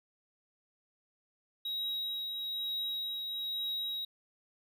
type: tone with tremolo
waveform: triangle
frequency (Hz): 3826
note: A#7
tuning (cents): +44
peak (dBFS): -31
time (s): 1.65-4.05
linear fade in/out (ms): 5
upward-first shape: triangle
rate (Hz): 1.1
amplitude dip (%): 35
effects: none